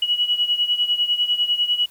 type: beating tone pair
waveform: sine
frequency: 2923 / 2933 Hz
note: F#7 / F#7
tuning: -22 / -16 cents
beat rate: 10 Hz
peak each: -19 / -23 dBFS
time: 0.02-1.86 s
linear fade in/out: 5 ms
effects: white hiss -51 dBFS RMS until 1.9 s